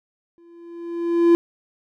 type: tone with exponential growth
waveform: triangle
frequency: 340.4 Hz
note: F4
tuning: 44 cents flat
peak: -7 dBFS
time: 0.38-1.35 s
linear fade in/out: 0 ms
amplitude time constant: 210 ms
effects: none